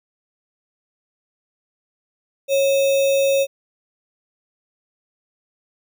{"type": "tone with sample-and-hold", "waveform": "sine", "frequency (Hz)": 549, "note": "C#5", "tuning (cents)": -17, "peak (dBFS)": -14, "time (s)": [2.48, 3.47], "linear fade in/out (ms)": 50, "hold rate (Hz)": 3150, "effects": []}